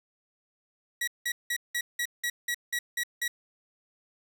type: tone bursts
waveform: sawtooth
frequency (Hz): 1922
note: B6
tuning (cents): -48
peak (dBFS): -24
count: 10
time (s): 1.01-3.28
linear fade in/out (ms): 5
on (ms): 65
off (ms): 180
effects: none